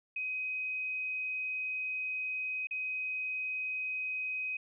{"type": "tone with dropouts", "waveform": "sine", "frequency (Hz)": 2519, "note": "D#7", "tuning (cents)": 21, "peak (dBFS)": -33, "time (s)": [0.16, 4.57], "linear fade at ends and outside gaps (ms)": 5, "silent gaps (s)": [2.671, 2.709], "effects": []}